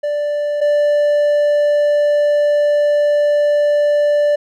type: tone pair in turn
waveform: triangle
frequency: 587.3 / 587.3 Hz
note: D5 / D5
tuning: 0 / 0 cents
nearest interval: unison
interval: 0 cents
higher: neither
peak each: -14 / -9 dBFS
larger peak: second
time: 0.03-0.61 / 0.61-4.36 s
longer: second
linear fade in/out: 10 ms
effects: none